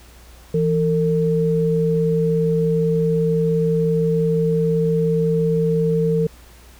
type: tone pair together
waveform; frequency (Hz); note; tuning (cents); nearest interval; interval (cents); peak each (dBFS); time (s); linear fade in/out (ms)
sine; 165 / 452.9; E3 / A#4; +2 / -50; octave + perfect fourth; 1748; -18; 0.54-6.27; 5
effects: added 60 Hz sine -44 dBFS peak until 6.79 s + pink hiss -48 dBFS RMS until 6.79 s